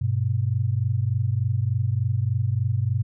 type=tone pair together; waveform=sine; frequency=99.9 / 123.28 Hz; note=G2 / B2; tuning=+33 / -3 cents; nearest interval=major third; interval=364 cents; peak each=-23 dBFS; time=0.01-3.03 s; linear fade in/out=10 ms; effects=none